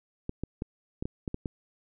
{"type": "clicks", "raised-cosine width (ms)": 3, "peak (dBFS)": -19, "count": 8, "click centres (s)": [0.294, 0.436, 0.621, 1.025, 1.055, 1.278, 1.344, 1.458], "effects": []}